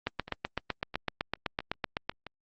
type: two click trains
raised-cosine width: 0.3 ms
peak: -13 / -24 dBFS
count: 17 / 4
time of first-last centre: 0.07-2.095 / 0.28-2.267 s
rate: 7.9 / 1.51 Hz
effects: low-pass 5000 Hz 12 dB/octave + Opus 24 kbps